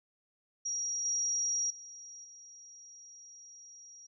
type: tone with level steps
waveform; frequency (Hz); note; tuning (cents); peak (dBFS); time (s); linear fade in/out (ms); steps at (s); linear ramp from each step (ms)
sine; 5690; F8; +31; -32 / -29 / -46 / -50; 0.65-4.07; 10; 1.05 / 1.7 / 2.24; 5
effects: none